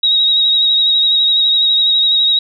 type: tone with vibrato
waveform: sine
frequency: 3798 Hz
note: A#7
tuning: 32 cents sharp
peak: -9 dBFS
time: 0.03-2.39 s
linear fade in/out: 5 ms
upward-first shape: sine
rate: 12 Hz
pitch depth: 29 cents each way
effects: none